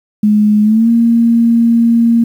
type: tone with pitch glide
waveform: sine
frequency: 210.5 to 232.2 Hz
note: G#3 to A#3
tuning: +24 to -7 cents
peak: -6 dBFS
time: 0.23-2.24 s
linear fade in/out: 5 ms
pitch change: +169 cents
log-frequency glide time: 0.63-0.89 s
effects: 7-bit